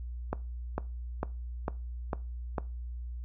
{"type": "click train", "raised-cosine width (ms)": 1, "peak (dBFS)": -16, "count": 6, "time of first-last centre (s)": [0.33, 2.582], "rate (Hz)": 2.22, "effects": ["noise-tail reverb RT60 0.3 s tail -20 dB re dry", "added 60 Hz sine -36 dBFS peak until 3.24 s"]}